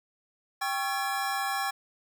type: tone cluster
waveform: square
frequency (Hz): 789 / 1104 / 1355 / 1704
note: G5 / C#6 / E6 / G#6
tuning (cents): +11 / -7 / +47 / +44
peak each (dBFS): -32 / -35 / -39 / -35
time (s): 0.61-1.71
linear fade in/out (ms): 10
effects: none